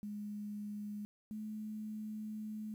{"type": "tone pair in turn", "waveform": "sine", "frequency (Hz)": [207.7, 214.7], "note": ["G#3", "A3"], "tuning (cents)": [0, -42], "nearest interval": "minor second", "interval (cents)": 58, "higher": "second", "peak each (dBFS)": [-40, -40], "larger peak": "neither", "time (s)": [[0.03, 1.05], [1.31, 2.74]], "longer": "second", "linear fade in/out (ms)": 0, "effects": ["11-bit"]}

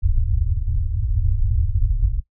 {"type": "low-pass noise", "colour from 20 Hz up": "pink", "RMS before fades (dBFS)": -19, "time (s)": [0.02, 2.21], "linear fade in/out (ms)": 20, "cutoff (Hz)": 110, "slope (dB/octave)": 96, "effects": ["noise-tail reverb RT60 0.1 s tail -17 dB re dry"]}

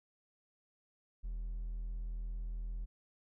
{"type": "tone with hard clipping", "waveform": "triangle", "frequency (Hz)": 41.2, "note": "E1", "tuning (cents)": 0, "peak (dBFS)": -38, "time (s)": [1.23, 2.86], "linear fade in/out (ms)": 20, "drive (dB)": 5, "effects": []}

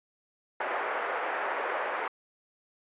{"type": "band-pass noise", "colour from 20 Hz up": "pink", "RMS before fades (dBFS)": -32, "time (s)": [0.6, 2.08], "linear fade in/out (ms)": 5, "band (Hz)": [490, 2000], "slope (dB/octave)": 24, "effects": ["resampled to 8000 Hz"]}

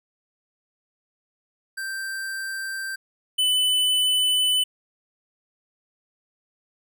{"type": "tone pair in turn", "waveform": "square", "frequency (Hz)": [1568, 3002], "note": ["G6", "F#7"], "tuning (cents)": [0, 24], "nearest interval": "major seventh", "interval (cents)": 1124, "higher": "second", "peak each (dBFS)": [-29, -19], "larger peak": "second", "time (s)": [[1.77, 2.96], [3.38, 4.64]], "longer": "second", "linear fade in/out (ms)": 10, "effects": []}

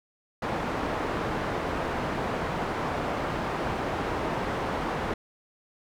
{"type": "low-pass noise", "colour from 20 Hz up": "white", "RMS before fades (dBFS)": -30, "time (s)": [0.42, 5.14], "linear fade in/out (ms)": 5, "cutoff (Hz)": 1000, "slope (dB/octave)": 12, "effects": []}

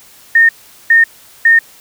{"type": "tone bursts", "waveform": "sine", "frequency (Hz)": 1831, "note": "A#6", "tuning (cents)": -32, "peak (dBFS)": -4, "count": 3, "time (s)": [0.35, 1.59], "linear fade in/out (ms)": 5, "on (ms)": 140, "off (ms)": 410, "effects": ["white hiss -42 dBFS RMS until 1.8 s"]}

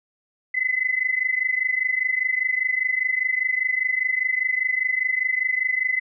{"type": "tone pair together", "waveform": "sine", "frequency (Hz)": [2014, 2039], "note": ["B6", "C7"], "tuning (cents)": [33, -45], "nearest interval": "unison", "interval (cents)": 22, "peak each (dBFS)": -23, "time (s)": [0.54, 6], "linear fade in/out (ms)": 10, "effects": []}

